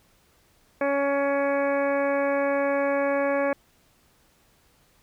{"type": "harmonic tone", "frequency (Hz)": 279.9, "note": "C#4", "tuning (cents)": 17, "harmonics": [1, 2, 3, 4, 5, 6, 7, 8, 9], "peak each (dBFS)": [-29, -23, -33, -33, -39, -33, -44, -36, -47], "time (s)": [0.81, 3.53], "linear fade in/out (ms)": 2, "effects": ["pink hiss -62 dBFS RMS until 5.02 s"]}